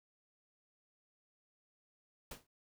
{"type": "noise with exponential decay", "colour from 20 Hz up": "pink", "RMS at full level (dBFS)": -43, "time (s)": [2.31, 2.47], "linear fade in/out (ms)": 5, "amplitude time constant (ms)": 33, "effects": []}